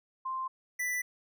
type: tone pair in turn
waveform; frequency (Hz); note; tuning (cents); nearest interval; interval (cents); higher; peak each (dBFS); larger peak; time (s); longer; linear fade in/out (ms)
sine / square; 1047 / 1981.4; C6 / B6; +1 / +5; major seventh; 1104; second; -32 / -31; second; 0.25-0.48 / 0.79-1.02; neither; 10
effects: none